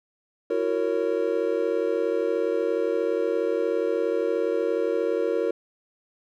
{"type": "chord", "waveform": "triangle", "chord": "F# dominant seventh", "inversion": "third", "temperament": "just", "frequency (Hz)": [333, 370, 462.5, 555], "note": ["E4", "F#4", "A#4", "C#5"], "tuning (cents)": [18, 0, -14, 2], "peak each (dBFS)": [-28, -27, -23, -27], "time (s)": [0.5, 5.51], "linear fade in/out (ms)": 5, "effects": []}